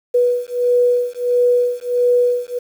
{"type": "beating tone pair", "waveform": "sine", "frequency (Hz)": [488.6, 490.1], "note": ["B4", "B4"], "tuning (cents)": [-19, -13], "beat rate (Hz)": 1.5, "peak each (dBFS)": -16, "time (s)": [0.14, 2.59], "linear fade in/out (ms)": 10, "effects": ["7-bit"]}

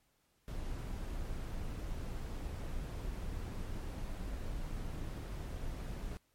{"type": "noise", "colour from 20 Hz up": "brown", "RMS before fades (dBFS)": -40, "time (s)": [0.48, 6.17], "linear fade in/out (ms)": 0, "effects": ["pink hiss -75 dBFS RMS until 6.34 s", "MP3 64 kbps"]}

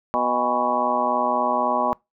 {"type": "harmonic tone with a mistuned harmonic", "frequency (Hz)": 123.47, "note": "B2", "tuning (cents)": 0, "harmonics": [2, 3, 4, 5, 6, 7, 8, 9], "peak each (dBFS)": [-29, -33, -33, -25, -33, -25, -25, -25], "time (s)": [0.14, 1.93], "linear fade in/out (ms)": 0, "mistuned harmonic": 7, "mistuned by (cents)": -84, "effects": ["noise-tail reverb RT60 0.2 s tail -25 dB re dry"]}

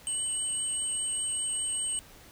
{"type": "tone pair together", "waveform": "sine", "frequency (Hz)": [2975, 8415], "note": ["F#7", "C9"], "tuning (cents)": [9, 9], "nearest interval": "octave + tritone", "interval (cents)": 1800, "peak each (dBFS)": [-38, -29], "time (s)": [0.07, 1.99], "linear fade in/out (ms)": 0, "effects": ["pink hiss -53 dBFS RMS until 2.31 s"]}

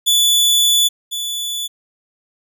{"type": "tone pair in turn", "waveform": "sawtooth", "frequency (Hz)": [3462, 3462], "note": ["A7", "A7"], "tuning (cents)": [-29, -29], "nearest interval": "unison", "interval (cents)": 0, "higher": "neither", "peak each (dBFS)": [-8, -18], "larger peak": "first", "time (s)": [[0.06, 0.89], [1.11, 1.68]], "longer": "first", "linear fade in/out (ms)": 20, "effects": []}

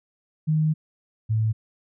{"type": "tone pair in turn", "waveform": "sine", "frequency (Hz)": [155.56, 110], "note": ["D#3", "A2"], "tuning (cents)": [0, 0], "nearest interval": "tritone", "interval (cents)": 600, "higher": "first", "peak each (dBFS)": [-18, -19], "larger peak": "first", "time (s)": [[0.47, 0.74], [1.29, 1.53]], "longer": "first", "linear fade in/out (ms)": 20, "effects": []}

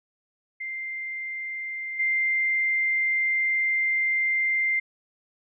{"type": "tone with level steps", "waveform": "sine", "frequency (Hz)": 2093, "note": "C7", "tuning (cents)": 0, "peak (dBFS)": [-30, -21], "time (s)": [0.6, 4.8], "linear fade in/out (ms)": 10, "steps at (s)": 1.99, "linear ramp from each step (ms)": 10, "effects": []}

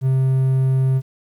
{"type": "tone", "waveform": "triangle", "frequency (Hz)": 132, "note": "C3", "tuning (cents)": 16, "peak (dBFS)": -12, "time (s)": [0.01, 1.02], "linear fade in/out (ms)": 50, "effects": ["9-bit"]}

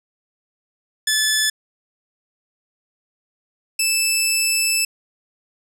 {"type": "tone pair in turn", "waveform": "10% pulse", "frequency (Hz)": [1734, 2634], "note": ["A6", "E7"], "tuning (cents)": [-26, -2], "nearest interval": "perfect fifth", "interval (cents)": 724, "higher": "second", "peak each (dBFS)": -7, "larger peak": "neither", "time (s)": [[1.07, 1.5], [3.79, 4.85]], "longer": "second", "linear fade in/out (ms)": 5, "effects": ["low-pass 12000 Hz 12 dB/octave"]}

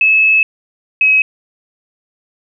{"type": "tone pair in turn", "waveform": "sine", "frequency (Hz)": [2595, 2553], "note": ["E7", "D#7"], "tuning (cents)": [-28, 44], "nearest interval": "unison", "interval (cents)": 28, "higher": "first", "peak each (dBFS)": -7, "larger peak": "neither", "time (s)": [[0.01, 0.43], [1.01, 1.22]], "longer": "first", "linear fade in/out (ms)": 2, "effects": []}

